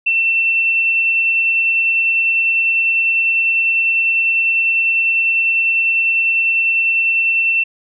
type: tone with tremolo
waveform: sine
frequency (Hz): 2690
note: E7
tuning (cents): +34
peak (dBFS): -11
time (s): 0.06-7.64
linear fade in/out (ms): 10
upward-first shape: triangle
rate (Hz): 10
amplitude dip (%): 25
effects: none